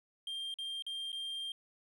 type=tone with dropouts; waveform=triangle; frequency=3188 Hz; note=G7; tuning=28 cents sharp; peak=-36 dBFS; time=0.27-1.52 s; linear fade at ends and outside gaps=2 ms; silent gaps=0.541-0.586 / 0.823-0.865 / 1.119-1.128 s; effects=none